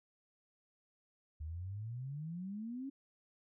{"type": "exponential sweep", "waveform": "sine", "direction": "up", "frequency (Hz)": [74.2, 280], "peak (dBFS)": -40, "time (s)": [1.4, 2.9], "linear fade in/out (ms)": 10, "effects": []}